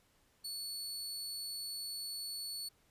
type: tone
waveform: sawtooth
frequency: 4430 Hz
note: C#8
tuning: 2 cents flat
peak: -37 dBFS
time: 0.44-2.69 s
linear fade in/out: 10 ms
effects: pink hiss -71 dBFS RMS until 2.9 s + resampled to 32000 Hz